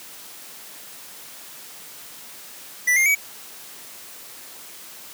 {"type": "tone with pitch steps", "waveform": "square", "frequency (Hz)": [1975.5, 2117, 2269], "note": ["B6", "C7", "C#7"], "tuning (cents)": [0, 20, 40], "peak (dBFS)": -16, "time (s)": [2.87, 3.152], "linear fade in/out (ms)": 10, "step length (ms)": 94, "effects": ["white hiss -41 dBFS RMS until 5.13 s", "high-pass 150 Hz 12 dB/octave"]}